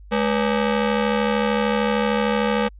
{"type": "ring-modulated tone", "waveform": "sawtooth", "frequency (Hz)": 349.2, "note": "F4", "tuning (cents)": 0, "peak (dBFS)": -11, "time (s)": [0.11, 2.69], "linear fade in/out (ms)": 20, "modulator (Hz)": 138, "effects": ["added 50 Hz sine -40 dBFS peak until 2.79 s", "resampled to 8000 Hz"]}